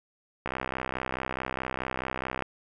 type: click train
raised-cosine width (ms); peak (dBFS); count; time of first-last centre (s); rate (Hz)
0.5; -15; 128; 0.46-2.423; 64.7
effects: none